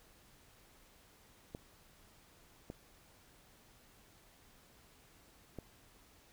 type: clicks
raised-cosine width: 2 ms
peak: -30 dBFS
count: 3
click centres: 1.549 / 2.701 / 5.587 s
effects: pink hiss -64 dBFS RMS until 6.32 s